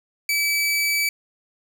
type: tone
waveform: sawtooth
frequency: 2300 Hz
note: D7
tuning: 37 cents flat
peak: -16 dBFS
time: 0.29-1.09 s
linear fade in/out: 2 ms
effects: none